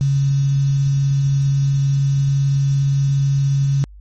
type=tone with quantisation; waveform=sine; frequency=138.59 Hz; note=C#3; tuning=in tune; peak=-13 dBFS; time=0.01-3.84 s; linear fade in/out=0 ms; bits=6; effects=added 50 Hz sine -37 dBFS peak until 4 s + MP3 32 kbps